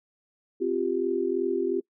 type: chord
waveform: sine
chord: C suspended fourth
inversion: none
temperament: equal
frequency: 261.6 / 349.2 / 392 Hz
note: C4 / F4 / G4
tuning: 0 / 0 / 0 cents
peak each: -32 / -27 / -27 dBFS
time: 0.6-1.81 s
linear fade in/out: 20 ms
effects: noise-tail reverb RT60 0.1 s tail -23 dB re dry